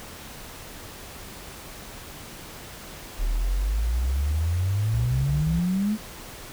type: exponential sweep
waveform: sine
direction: up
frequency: 36 to 220 Hz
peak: -21 dBFS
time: 3.17-5.98 s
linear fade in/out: 50 ms
type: tone bursts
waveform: triangle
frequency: 63.7 Hz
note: C2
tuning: 46 cents flat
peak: -24 dBFS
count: 4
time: 4.93-5.598 s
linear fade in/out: 10 ms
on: 140 ms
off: 36 ms
effects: pink hiss -41 dBFS RMS until 6.52 s